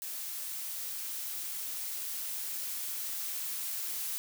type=noise with level ramp; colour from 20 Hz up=blue; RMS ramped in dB=-39 to -36 dBFS; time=0.02-4.18 s; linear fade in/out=0 ms; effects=none